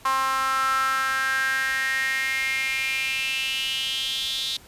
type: tone with high-pass filter sweep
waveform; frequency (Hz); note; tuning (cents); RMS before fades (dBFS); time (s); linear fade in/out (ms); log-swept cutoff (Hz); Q
sawtooth; 265.7; C4; +27; -25; 0.05-4.57; 5; 1100 to 3700; 6.9
effects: pink hiss -50 dBFS RMS until 4.67 s + resampled to 32000 Hz